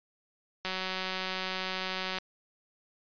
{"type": "click train", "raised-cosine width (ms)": 0.2, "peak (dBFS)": -16, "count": 288, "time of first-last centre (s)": [0.65, 2.185], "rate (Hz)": 187, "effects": ["resampled to 11025 Hz"]}